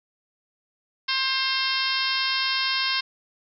harmonic tone with a mistuned harmonic, 529 Hz, C5, 19 cents sharp, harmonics 2 / 3 / 4 / 5 / 6 / 7 / 8 / 9 / 10, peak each -31 / -31 / -31 / -31 / -31 / -31 / -31 / -31 / -31 dBFS, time 1.08-3.01 s, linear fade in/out 10 ms, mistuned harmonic 5, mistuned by +34 cents, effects none

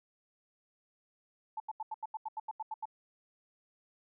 sine tone bursts, 875 Hz, A5, 10 cents flat, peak -35 dBFS, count 12, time 1.57-2.855 s, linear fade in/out 5 ms, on 31 ms, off 83 ms, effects none

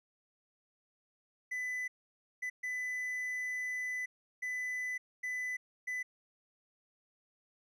triangle tone bursts at uneven times, 2000 Hz, B6, 21 cents sharp, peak -33 dBFS, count 6, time 1.51-1.88 / 2.42-2.5 / 2.63-4.06 / 4.42-4.98 / 5.23-5.57 / 5.87-6.03 s, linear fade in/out 10 ms, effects none

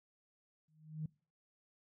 sine tone with exponential growth, 155.56 Hz, D#3, in tune, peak -34 dBFS, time 0.68-1.06 s, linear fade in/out 5 ms, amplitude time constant 82 ms, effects noise-tail reverb RT60 0.4 s tail -24 dB re dry + tanh soft clip ceiling -30 dBFS

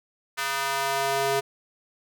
square tone with high-pass filter sweep, 137.3 Hz, C#3, 16 cents flat, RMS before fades -26 dBFS, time 0.37-1.41 s, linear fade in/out 20 ms, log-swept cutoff 1400 to 460 Hz, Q 1.4, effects none

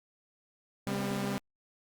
sawtooth tone cluster, 134.8 / 199.1 / 244 / 260.1 Hz, C#3 / G3 / B3 / C4, -48 / +27 / -21 / -10 cents, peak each -34 / -29 / -37 / -38 dBFS, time 0.87-1.38 s, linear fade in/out 0 ms, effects Opus 48 kbps

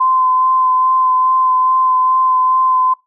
sine tone with vibrato, 1030 Hz, C6, 28 cents flat, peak -10 dBFS, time 0-2.94 s, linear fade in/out 10 ms, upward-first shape sine, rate 2.4 Hz, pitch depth 13 cents each way, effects noise-tail reverb RT60 0.2 s tail -21 dB re dry

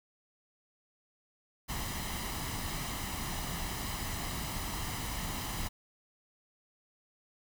pink noise with comb filter, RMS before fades -37 dBFS, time 1.68-5.69 s, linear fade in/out 20 ms, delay 1 ms, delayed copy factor +0.55, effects none

